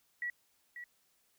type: tone with echo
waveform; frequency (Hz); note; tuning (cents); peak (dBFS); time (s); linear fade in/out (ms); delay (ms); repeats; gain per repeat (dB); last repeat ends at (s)
sine; 1934; B6; -37; -34; 0.22-0.3; 2; 540; 1; -9; 0.84
effects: white hiss -73 dBFS RMS until 1.38 s